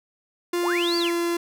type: tone with pitch glide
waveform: 45% pulse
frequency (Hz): 349.2 to 342.4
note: F4 to F4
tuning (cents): 0 to -34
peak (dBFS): -22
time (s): 0.53-1.37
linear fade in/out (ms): 5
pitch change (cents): -34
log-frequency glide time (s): 0.72-0.95
type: linear two-way sweep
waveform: sine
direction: up then down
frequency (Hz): 360 to 4800 to 1646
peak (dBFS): -25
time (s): 0.62-1.12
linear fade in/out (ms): 50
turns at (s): 0.97
effects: none